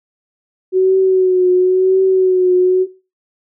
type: tone with vibrato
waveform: sine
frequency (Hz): 371.8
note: F#4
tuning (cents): +8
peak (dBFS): -8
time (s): 0.72-2.87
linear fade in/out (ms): 50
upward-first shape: triangle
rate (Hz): 0.96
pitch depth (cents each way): 44
effects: noise-tail reverb RT60 0.3 s tail -17 dB re dry